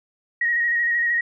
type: tone with vibrato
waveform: sine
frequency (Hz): 1887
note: A#6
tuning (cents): +21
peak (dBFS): -18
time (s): 0.41-1.21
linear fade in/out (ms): 5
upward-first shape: square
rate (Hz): 13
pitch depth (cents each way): 21
effects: none